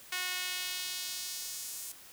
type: tone with high-pass filter sweep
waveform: sawtooth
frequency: 364.9 Hz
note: F#4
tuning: 24 cents flat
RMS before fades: -38 dBFS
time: 0.12-1.92 s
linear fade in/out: 5 ms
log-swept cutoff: 1900 to 8400 Hz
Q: 1.1
effects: white hiss -53 dBFS RMS until 2.12 s